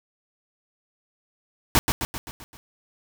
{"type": "noise with echo", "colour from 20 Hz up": "pink", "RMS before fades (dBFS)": -17, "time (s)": [1.75, 1.79], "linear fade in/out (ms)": 0, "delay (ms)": 130, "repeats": 6, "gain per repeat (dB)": -5, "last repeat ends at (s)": 2.57, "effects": []}